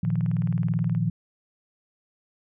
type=chord; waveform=sine; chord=Bb suspended fourth; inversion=none; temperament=equal; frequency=116.54 / 155.56 / 174.61 Hz; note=Bb2 / Eb3 / F3; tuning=0 / 0 / 0 cents; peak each=-26 dBFS; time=0.03-1.1 s; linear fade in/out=5 ms
type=click train; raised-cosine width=0.5 ms; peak=-29 dBFS; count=18; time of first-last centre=0.05-0.949 s; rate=18.9 Hz
effects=none